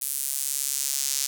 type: tone with high-pass filter sweep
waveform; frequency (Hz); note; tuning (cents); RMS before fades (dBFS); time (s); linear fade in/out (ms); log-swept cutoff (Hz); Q
sawtooth; 138.59; C#3; 0; -28; 0.01-1.27; 10; 10000 to 6100; 1.4
effects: none